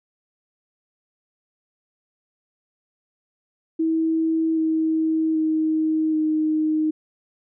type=tone with pitch steps; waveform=sine; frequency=322.9 / 318.8 / 314.8 / 310.8 Hz; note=E4 / D#4 / D#4 / D#4; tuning=-36 / +42 / +20 / -2 cents; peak=-18 dBFS; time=3.79-6.91 s; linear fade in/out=10 ms; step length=780 ms; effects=none